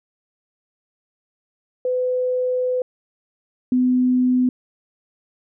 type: tone pair in turn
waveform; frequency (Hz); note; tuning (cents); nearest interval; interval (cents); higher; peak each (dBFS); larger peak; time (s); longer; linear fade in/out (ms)
sine; 504 / 252; B4 / B3; +35 / +35; octave; 1200; first; -18 / -14; second; 1.85-2.82 / 3.72-4.49; first; 2
effects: none